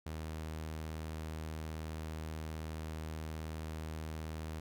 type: tone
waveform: sawtooth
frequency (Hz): 78.8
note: D#2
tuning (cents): +23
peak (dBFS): -36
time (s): 0.06-4.6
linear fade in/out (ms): 5
effects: none